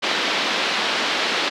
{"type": "band-pass noise", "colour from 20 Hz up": "white", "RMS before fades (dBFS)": -22, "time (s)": [0.02, 1.5], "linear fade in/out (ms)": 20, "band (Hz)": [210, 4100], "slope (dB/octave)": 24, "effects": []}